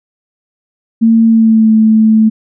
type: tone with pitch glide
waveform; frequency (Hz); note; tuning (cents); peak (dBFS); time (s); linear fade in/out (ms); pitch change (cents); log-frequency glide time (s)
sine; 226.5 to 219.3; A#3 to A3; -50 to -6; -4; 1.01-2.3; 20; -56; 1.25-1.72
effects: none